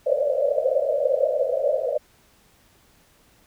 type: band-pass noise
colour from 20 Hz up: pink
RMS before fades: -22 dBFS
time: 0.06-1.98 s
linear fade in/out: 10 ms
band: 510 to 620 Hz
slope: 96 dB/octave
effects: pink hiss -58 dBFS RMS until 3.46 s